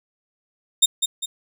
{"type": "tone with echo", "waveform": "25% pulse", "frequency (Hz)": 3672, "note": "A#7", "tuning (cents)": -27, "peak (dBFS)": -7, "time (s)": [0.82, 0.86], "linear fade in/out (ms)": 10, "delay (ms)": 200, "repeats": 2, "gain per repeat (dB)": -7, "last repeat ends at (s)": 1.26, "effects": []}